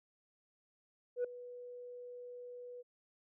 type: tone with ADSR envelope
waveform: sine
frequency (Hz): 490.5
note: B4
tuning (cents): -12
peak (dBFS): -28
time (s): 1.16-2.83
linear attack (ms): 83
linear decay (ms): 4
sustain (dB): -18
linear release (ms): 27
effects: tanh soft clip ceiling -30 dBFS